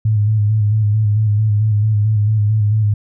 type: tone with vibrato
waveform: sine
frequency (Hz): 106.4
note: G#2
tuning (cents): +42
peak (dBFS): -11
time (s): 0.05-2.94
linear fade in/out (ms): 5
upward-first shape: square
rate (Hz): 4.5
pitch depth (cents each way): 38
effects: none